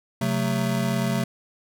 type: chord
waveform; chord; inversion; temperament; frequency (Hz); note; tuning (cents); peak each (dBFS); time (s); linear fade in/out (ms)
square; F# diminished; second; just; 133.2 / 185 / 222; C3 / F#3 / A3; +31 / 0 / +16; -27 / -28 / -27; 0.21-1.24; 5
effects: none